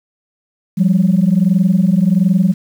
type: tone pair together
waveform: sine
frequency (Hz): 174.61 / 195.99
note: F3 / G3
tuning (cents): 0 / 0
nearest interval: major second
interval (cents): 200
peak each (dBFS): -11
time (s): 0.77-2.54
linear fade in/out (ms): 20
effects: tanh soft clip ceiling -4 dBFS + 7-bit